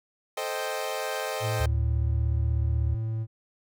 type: chord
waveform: sawtooth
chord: A half-diminished seventh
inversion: none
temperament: equal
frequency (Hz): 440 / 523.3 / 622.3 / 784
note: A4 / C5 / Eb5 / G5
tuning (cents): 0 / 0 / 0 / 0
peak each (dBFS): -32 / -30 / -30 / -32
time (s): 0.37-1.66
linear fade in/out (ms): 5
type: tone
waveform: triangle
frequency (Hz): 111.3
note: A2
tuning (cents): +20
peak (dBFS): -25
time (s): 1.4-3.27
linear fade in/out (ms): 50
type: tone with pitch glide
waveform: sine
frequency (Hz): 73.9 to 75.06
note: D2 to D2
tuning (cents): +11 to +38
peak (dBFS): -24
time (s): 1.6-2.95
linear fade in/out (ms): 5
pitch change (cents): +27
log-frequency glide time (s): 1.93-2.31
effects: none